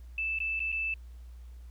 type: tone with dropouts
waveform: sine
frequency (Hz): 2637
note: E7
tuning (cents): 0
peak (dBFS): -29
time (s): 0.18-0.94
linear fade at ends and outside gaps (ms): 2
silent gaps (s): 0.388-0.402 / 0.594-0.602 / 0.719-0.725
effects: added 60 Hz sine -44 dBFS peak until 1.7 s + pink hiss -67 dBFS RMS until 1.7 s